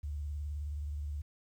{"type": "tone with vibrato", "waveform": "sine", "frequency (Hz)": 73.42, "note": "D2", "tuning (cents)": 0, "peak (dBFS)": -35, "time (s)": [0.03, 1.22], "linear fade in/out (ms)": 10, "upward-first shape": "sine", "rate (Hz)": 19, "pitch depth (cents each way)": 91, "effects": ["11-bit"]}